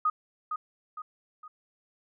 sine tone with echo, 1244.5 Hz, D#6, in tune, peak -22 dBFS, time 0.05-0.1 s, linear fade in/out 5 ms, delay 460 ms, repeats 3, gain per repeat -7 dB, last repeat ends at 1.48 s, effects none

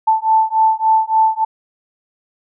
sine beating tone pair, 880 / 883.5 Hz, A5 / A5, 0 / +7 cents, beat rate 3.5 Hz, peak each -14 dBFS, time 0.07-1.45 s, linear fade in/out 10 ms, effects none

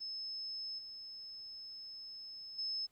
sine tone with level steps, 5210 Hz, E8, 21 cents flat, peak -40 / -46 / -36 dBFS, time 0-2.87 s, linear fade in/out 20 ms, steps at 0.78 / 2.58 s, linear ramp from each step 10 ms, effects pink hiss -75 dBFS RMS until 2.91 s

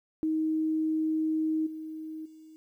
sine tone with level steps, 314.9 Hz, D#4, 21 cents sharp, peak -25 / -36 / -48 dBFS, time 0.23-2.56 s, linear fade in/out 0 ms, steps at 1.66 / 2.25 s, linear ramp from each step 10 ms, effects 11-bit

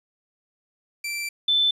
sawtooth / sine tone pair in turn, 2343 / 3524 Hz, D7 / A7, -5 / +2 cents, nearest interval perfect fifth, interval 707 cents, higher second, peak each -24 / -17 dBFS, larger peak second, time 1.04-1.29 / 1.48-1.71 s, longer first, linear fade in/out 5 ms, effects resampled to 32000 Hz + 9-bit

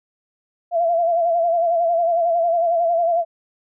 sine tone with vibrato, 679 Hz, F5, 49 cents flat, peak -15 dBFS, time 0.71-3.25 s, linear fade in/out 50 ms, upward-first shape sine, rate 11 Hz, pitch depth 59 cents each way, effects none

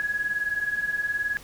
sine beating tone pair, 1661.2 / 1680.2 Hz, G#6 / G#6, 0 / +20 cents, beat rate 19 Hz, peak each -30 / -26 dBFS, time 0-1.37 s, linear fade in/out 0 ms, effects pink hiss -47 dBFS RMS until 1.43 s

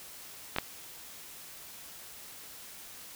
clicks, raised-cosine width 0.3 ms, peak -15 / -11 dBFS, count 2, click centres 0.563 / 0.585 s, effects white hiss -48 dBFS RMS until 3.15 s

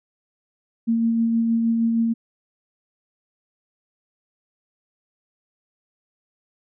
sine tone with tremolo, 229.1 Hz, A#3, 30 cents flat, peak -16 dBFS, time 0.87-2.14 s, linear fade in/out 20 ms, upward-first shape sine, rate 6.4 Hz, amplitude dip 25%, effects none

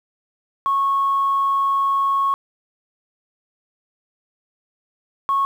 sine tone pair in turn, 1100 / 1100 Hz, C#6 / C#6, -14 / -14 cents, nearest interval unison, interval 0 cents, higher neither, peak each -15 dBFS, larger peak neither, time 0.66-2.34 / 5.29-5.45 s, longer first, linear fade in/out 0 ms, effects tanh soft clip ceiling -11 dBFS + 8-bit

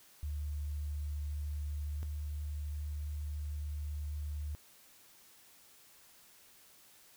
sine tone pair in turn, 73.8 / 74.27 Hz, D2 / D2, +9 / +20 cents, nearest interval unison, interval 11 cents, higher second, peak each -35 / -36 dBFS, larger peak first, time 0.23-2.03 / 2.03-4.55 s, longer second, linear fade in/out 0 ms, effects white hiss -61 dBFS RMS until 7.16 s

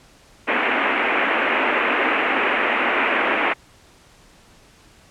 white band-pass noise, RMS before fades -20 dBFS, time 0.47-3.54 s, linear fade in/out 20 ms, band 230 to 2600 Hz, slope 48 dB/octave, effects pink hiss -51 dBFS RMS until 5.1 s + low-pass 9000 Hz 12 dB/octave

